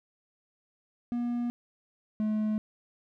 triangle tone pair in turn, 240.1 / 214.5 Hz, B3 / A3, -49 / -44 cents, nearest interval major second, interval 195 cents, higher first, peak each -26 / -24 dBFS, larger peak second, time 1.12-1.5 / 2.2-2.58 s, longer neither, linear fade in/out 0 ms, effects none

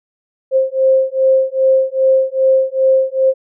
sine beating tone pair, 527 / 529.5 Hz, C5 / C5, +12 / +21 cents, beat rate 2.5 Hz, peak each -13 dBFS, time 0.51-3.34 s, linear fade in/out 50 ms, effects none

